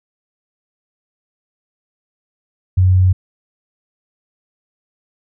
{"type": "tone", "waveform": "sine", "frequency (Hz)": 92.5, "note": "F#2", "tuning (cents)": 0, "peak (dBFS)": -8, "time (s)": [2.77, 3.13], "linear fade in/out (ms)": 10, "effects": []}